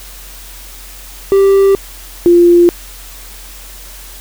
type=tone pair in turn; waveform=triangle / sine; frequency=392 / 347.2 Hz; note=G4 / F4; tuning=0 / -10 cents; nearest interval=major second; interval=210 cents; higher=first; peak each=-3 dBFS; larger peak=neither; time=1.32-1.75 / 2.26-2.69 s; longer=neither; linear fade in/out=0 ms; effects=added 44 Hz sine -33 dBFS peak until 4.2 s + white hiss -34 dBFS RMS until 4.2 s